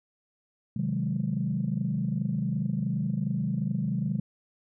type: chord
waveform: sine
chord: Ab dominant seventh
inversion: first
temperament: equal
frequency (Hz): 130.81 / 155.56 / 185 / 207.7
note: C3 / Eb3 / Gb3 / Ab3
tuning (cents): 0 / 0 / 0 / 0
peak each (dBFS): -31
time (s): 0.76-4.2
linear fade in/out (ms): 5
effects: tanh soft clip ceiling -17 dBFS